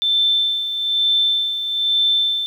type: tone with tremolo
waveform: sine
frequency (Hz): 3545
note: A7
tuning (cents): +12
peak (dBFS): -13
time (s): 0.02-2.46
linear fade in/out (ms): 0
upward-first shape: sine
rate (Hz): 1.1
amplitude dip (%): 60
effects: 8-bit